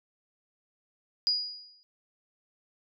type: tone with exponential decay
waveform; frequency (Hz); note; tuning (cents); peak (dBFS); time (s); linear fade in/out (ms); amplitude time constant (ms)
sine; 4897; D#8; -28; -21; 1.27-1.83; 0; 120
effects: none